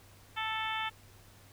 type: harmonic tone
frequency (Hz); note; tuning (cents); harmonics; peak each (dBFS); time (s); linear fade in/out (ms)
440; A4; 0; 2 / 3 / 4 / 5 / 6 / 7 / 8; -37 / -39 / -40 / -41 / -42 / -42 / -43; 0.36-0.9; 20
effects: added 99 Hz sine -58 dBFS peak until 1.52 s + pink hiss -59 dBFS RMS until 1.52 s